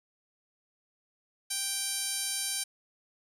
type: tone with band-pass filter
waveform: 10% pulse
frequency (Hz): 784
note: G5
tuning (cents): 0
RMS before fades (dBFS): -33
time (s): 1.5-2.64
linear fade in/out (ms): 10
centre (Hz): 8300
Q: 6.7
effects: none